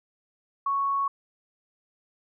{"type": "tone", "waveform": "sine", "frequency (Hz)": 1108.7, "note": "C#6", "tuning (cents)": 0, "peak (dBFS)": -23, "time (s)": [0.66, 1.08], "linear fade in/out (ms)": 5, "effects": []}